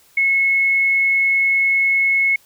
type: tone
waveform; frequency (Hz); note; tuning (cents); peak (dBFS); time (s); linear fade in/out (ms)
sine; 2185; C#7; -26; -13; 0.17-2.36; 5
effects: white hiss -53 dBFS RMS until 2.45 s